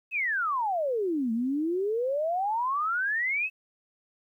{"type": "exponential two-way sweep", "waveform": "sine", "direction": "down then up", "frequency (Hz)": [2660, 220, 2660], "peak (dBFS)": -25, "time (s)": [0.11, 3.5], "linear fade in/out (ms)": 50, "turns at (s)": 1.32, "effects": ["11-bit"]}